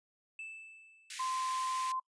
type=tone with exponential decay; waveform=triangle; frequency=2637 Hz; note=E7; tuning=in tune; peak=-39 dBFS; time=0.39-1.59 s; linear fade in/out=2 ms; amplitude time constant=260 ms
type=high-pass noise; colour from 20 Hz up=pink; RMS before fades=-44 dBFS; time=1.1-1.92 s; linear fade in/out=2 ms; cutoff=1700 Hz; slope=48 dB/octave
type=tone; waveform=sine; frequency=1037 Hz; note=C6; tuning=16 cents flat; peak=-33 dBFS; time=1.19-2 s; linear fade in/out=10 ms
effects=noise-tail reverb RT60 0.1 s tail -23 dB re dry + resampled to 22050 Hz